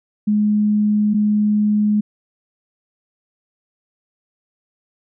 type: tone pair in turn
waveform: sine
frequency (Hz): 209.8 / 209.8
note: G#3 / G#3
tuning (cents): +18 / +18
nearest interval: unison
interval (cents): 0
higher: neither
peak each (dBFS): -13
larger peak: neither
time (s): 0.27-1.14 / 1.14-2.01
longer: neither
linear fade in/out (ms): 10
effects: none